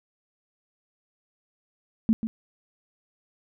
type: tone with echo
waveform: sine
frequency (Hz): 222.9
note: A3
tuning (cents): +23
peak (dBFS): -16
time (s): 2.09-2.13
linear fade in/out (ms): 0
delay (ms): 140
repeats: 1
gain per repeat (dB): -9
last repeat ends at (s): 2.27
effects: none